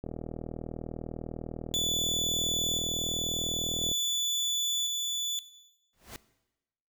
click train, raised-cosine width 2 ms, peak -24 dBFS, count 156, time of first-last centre 0.04-3.915 s, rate 40 Hz
30% pulse tone with tremolo, 3471 Hz, A7, 24 cents flat, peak -24 dBFS, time 1.74-5.39 s, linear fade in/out 0 ms, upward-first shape square, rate 0.48 Hz, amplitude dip 25%
pink noise with exponential growth, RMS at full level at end -38 dBFS, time 5.93-6.16 s, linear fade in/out 0 ms, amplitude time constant 48 ms
effects noise-tail reverb RT60 1.0 s tail -18 dB re dry

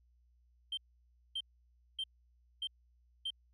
sine tone bursts, 3140 Hz, G7, 2 cents sharp, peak -33 dBFS, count 5, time 0.72-3.305 s, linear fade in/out 5 ms, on 53 ms, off 580 ms, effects tanh soft clip ceiling -33 dBFS + added 60 Hz sine -66 dBFS peak until 3.53 s

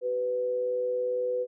sine tone pair together, 380 / 497.9 Hz, F#4 / B4, +46 / +14 cents, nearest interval perfect fourth, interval 468 cents, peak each -37 / -26 dBFS, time 0.01-1.47 s, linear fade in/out 50 ms, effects none

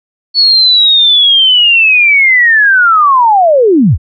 sine linear sweep, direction down, 4435 to 51.91 Hz, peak -3 dBFS, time 0.34-3.98 s, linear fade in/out 50 ms, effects MP3 48 kbps

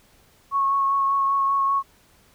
sine tone with vibrato, 1100 Hz, C#6, 14 cents flat, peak -18 dBFS, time 0.51-1.83 s, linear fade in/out 50 ms, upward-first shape sine, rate 5.1 Hz, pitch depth 14 cents each way, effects pink hiss -57 dBFS RMS until 2.34 s

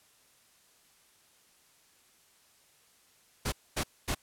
pink noise bursts, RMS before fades -31 dBFS, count 3, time 3.45-4.149 s, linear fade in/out 10 ms, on 73 ms, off 240 ms, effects white hiss -64 dBFS RMS until 4.22 s + low-pass 12000 Hz 12 dB/octave

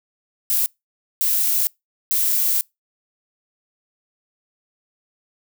violet noise bursts at uneven times, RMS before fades -19 dBFS, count 3, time 0.5-0.66 / 1.21-1.67 / 2.11-2.61 s, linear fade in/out 0 ms, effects noise-tail reverb RT60 0.2 s tail -26 dB re dry

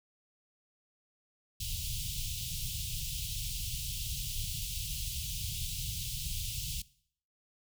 pink band-stop noise, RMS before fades -37 dBFS, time 1.6-6.82 s, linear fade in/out 5 ms, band 150 to 2800 Hz, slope 48 dB/octave, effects noise-tail reverb RT60 0.6 s tail -20 dB re dry

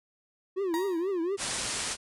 triangle tone with vibrato, 361.6 Hz, F#4, 40 cents flat, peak -25 dBFS, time 0.56-1.37 s, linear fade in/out 20 ms, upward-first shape triangle, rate 4.2 Hz, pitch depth 210 cents each way
35% pulse tone with exponential decay, 946 Hz, A#5, 25 cents sharp, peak -28 dBFS, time 0.74-1.2 s, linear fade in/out 0 ms, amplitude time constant 100 ms
white low-pass noise, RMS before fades -33 dBFS, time 1.37-1.97 s, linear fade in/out 50 ms, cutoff 10000 Hz, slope 96 dB/octave
effects none

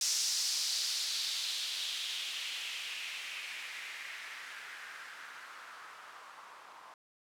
violet noise with low-pass filter sweep, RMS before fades -39 dBFS, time 0.01-6.94 s, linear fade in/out 2 ms, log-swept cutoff 5700 to 960 Hz, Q 2.6, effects none

